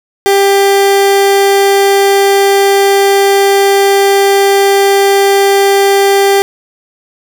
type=tone; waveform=30% pulse; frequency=396 Hz; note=G4; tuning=18 cents sharp; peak=-3 dBFS; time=0.26-6.42 s; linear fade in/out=0 ms; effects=none